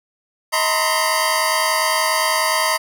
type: tone cluster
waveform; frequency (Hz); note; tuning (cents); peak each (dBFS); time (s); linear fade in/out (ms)
25% pulse; 633 / 919 / 1006 / 1056 / 4699; D#5 / A#5 / B5 / C6 / D8; +30 / -25 / +32 / +16 / 0; -19; 0.52-2.78; 20
effects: none